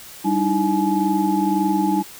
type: tone cluster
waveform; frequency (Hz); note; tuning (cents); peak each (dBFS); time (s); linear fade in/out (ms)
sine; 195.2 / 300.3 / 322.1 / 848; G3 / D4 / E4 / G#5; -7 / +39 / -40 / +36; -22; 0.24-2.03; 20
effects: white hiss -40 dBFS RMS until 2.19 s